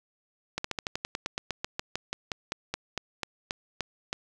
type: slowing click train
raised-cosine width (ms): 0.2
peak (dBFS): -13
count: 23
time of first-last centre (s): 0.58-4.129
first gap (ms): 64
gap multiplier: 1.08
effects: none